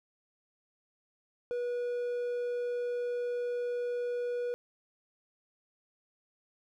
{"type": "tone", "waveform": "triangle", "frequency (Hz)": 485.6, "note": "B4", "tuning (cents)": -29, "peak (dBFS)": -29, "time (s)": [1.51, 4.54], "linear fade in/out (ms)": 0, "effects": []}